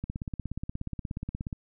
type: click train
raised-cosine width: 5 ms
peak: -21 dBFS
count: 26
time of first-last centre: 0.04-1.528 s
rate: 16.8 Hz
effects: none